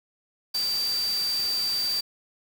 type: tone in noise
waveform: sine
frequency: 4659 Hz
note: D8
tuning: 15 cents flat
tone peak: -24 dBFS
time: 0.54-2.01 s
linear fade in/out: 10 ms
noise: white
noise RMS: -36 dBFS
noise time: 0.54-2.01 s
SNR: +9 dB
effects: none